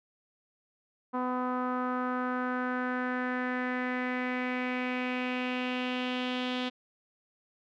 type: tone with low-pass filter sweep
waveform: sawtooth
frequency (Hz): 251.4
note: B3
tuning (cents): +31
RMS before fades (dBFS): -32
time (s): 1.13-6.7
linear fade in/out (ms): 20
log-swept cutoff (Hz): 1100 to 3400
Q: 3.7
effects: none